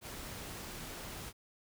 pink noise, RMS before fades -45 dBFS, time 0.01-1.33 s, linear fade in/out 50 ms, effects none

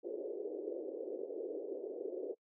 white band-pass noise, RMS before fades -42 dBFS, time 0.03-2.35 s, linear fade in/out 20 ms, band 340 to 500 Hz, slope 48 dB/octave, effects noise-tail reverb RT60 0.1 s tail -25 dB re dry

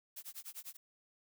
blue noise with tremolo, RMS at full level -45 dBFS, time 0.16-0.77 s, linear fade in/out 10 ms, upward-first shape sine, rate 10 Hz, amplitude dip 100%, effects none

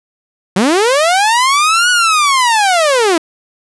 sawtooth linear two-way sweep, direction up then down, 173.2 to 1480 to 311.6 Hz, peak -5 dBFS, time 0.56-3.18 s, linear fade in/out 5 ms, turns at 1.9 s, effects resampled to 24000 Hz

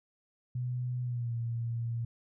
sine tone with pitch glide, 124.3 to 116.65 Hz, B2 to A#2, +12 to +2 cents, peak -31 dBFS, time 0.55-2.05 s, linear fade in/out 5 ms, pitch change -110 cents, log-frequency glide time 1.02-1.34 s, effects none

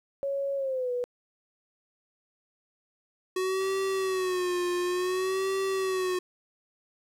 sine tone with pitch glide, 554.4 to 491.1 Hz, C#5 to B4, 0 to -10 cents, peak -27 dBFS, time 0.23-1.04 s, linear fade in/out 0 ms, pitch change -210 cents, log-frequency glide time 0.56-0.92 s
square tone with vibrato, 370 Hz, F#4, in tune, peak -27 dBFS, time 3.36-6.19 s, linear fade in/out 5 ms, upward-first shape sine, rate 0.56 Hz, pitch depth 74 cents each way
click train, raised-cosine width 0.3 ms, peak -33 dBFS, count 251, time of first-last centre 3.61-6.153 s, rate 98.3 Hz
effects low-pass 12000 Hz 12 dB/octave + 11-bit

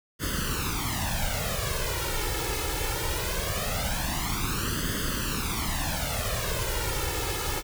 pink noise with flanger, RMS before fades -29 dBFS, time 0.19-7.63 s, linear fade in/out 50 ms, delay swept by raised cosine 0.62 to 2.32 ms, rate 0.21 Hz, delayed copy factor +0.85, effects none

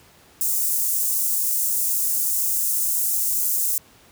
white high-pass noise, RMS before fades -22 dBFS, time 0.41-3.78 s, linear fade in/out 0 ms, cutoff 7100 Hz, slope 24 dB/octave, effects pink hiss -52 dBFS RMS until 4.11 s + high-pass 60 Hz 12 dB/octave

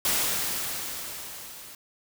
white noise with level ramp, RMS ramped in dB -24 to -45 dBFS, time 0.05-1.75 s, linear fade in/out 2 ms, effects none

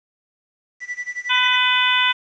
triangle tone with tremolo, 1968 Hz, B6, 7 cents flat, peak -21 dBFS, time 0.8-1.59 s, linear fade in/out 50 ms, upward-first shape sine, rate 11 Hz, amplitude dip 95%
harmonic tone, 501 Hz, B4, 25 cents sharp, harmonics 2 / 3 / 4 / 5 / 6 / 7, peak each -22 / -22 / -22 / -22 / -22 / -22 dBFS, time 1.29-2.13 s, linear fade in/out 20 ms
effects resampled to 16000 Hz + 8-bit

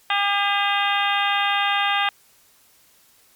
harmonic tone with a mistuned harmonic, 402.5 Hz, G4, 46 cents sharp, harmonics 2 / 3 / 4 / 5 / 6 / 7 / 8 / 9, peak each -23 / -25 / -26 / -27 / -28 / -28 / -29 / -30 dBFS, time 0.1-2.09 s, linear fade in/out 2 ms, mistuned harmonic 6, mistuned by +61 cents, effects white hiss -56 dBFS RMS until 3.35 s + MP3 96 kbps

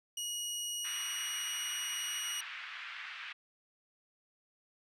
20% pulse tone, 2900 Hz, F#7, 35 cents flat, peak -31 dBFS, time 0.17-2.41 s, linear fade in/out 5 ms
white band-pass noise, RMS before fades -45 dBFS, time 0.84-3.33 s, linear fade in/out 10 ms, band 1300 to 2800 Hz, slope 24 dB/octave
effects none

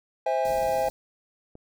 triangle chord, C augmented, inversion none, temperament just, 523.3 / 654.1 / 817.6 Hz, C5 / E5 / G#5, 0 / -14 / -27 cents, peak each -25 dBFS, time 0.26-0.89 s, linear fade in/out 5 ms
pink band-stop noise, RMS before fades -41 dBFS, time 0.45-0.9 s, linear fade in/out 0 ms, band 910 to 3900 Hz, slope 96 dB/octave
click, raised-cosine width 2 ms, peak -32 dBFS, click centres 1.554 s
effects none

